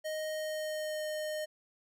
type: tone with pitch glide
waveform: square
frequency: 622 to 614.1 Hz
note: D#5 to D#5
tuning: -1 to -23 cents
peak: -35 dBFS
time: 0.04-1.46 s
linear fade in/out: 20 ms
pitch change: -22 cents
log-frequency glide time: 0.31-1.05 s
effects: none